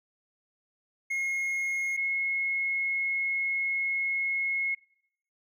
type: tone pair in turn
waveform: triangle / sine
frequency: 2156 / 2170 Hz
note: C#7 / C#7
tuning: -49 / -37 cents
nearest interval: unison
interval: 12 cents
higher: second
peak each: -26 dBFS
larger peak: neither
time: 1.1-1.97 / 1.97-4.75 s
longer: second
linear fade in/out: 10 ms
effects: noise-tail reverb RT60 0.7 s tail -21 dB re dry